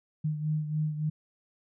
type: beating tone pair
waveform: sine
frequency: 152.8 / 156.3 Hz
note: D#3 / D#3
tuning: -31 / +8 cents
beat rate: 3.5 Hz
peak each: -28 / -35 dBFS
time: 0.24-1.1 s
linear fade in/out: 10 ms
effects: none